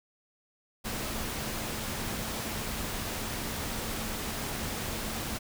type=tone in noise; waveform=sine; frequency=221.1 Hz; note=A3; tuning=9 cents sharp; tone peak=-44 dBFS; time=0.84-5.39 s; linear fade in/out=20 ms; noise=pink; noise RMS=-35 dBFS; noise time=0.84-5.39 s; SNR=-12 dB; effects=none